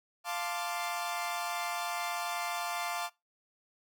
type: chord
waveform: sawtooth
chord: D minor seventh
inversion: first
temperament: equal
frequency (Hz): 698.5 / 880 / 1046.5 / 1174.7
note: F5 / A5 / C6 / D6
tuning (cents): 0 / 0 / 0 / 0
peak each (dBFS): -33 / -36 / -38 / -36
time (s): 0.24-3.1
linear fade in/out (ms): 50
effects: noise-tail reverb RT60 0.2 s tail -20 dB re dry